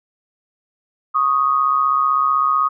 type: tone pair together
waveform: sine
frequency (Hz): 1108.7 / 1244.5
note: C#6 / D#6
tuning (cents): 0 / 0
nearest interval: major second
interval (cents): 200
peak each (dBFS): -19 / -15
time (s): 1.14-2.69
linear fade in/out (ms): 20
effects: none